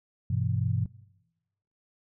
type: chord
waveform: sine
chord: E minor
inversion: first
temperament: just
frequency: 98.89 / 123.61 / 164.81 Hz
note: G2 / B2 / E3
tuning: +16 / +2 / 0 cents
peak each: -28 / -28 / -33 dBFS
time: 0.3-0.86 s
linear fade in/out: 5 ms
effects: noise-tail reverb RT60 1.0 s tail -21 dB re dry